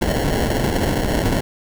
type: noise with sample-and-hold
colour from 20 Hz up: pink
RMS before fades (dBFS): -19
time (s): 0.01-1.41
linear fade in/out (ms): 10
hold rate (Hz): 1225
effects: none